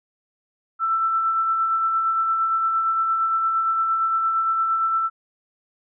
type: tone with tremolo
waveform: sine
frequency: 1331 Hz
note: E6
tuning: 16 cents sharp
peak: -17 dBFS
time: 0.79-5.1 s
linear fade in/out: 50 ms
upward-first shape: sine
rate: 8.7 Hz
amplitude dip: 30%
effects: none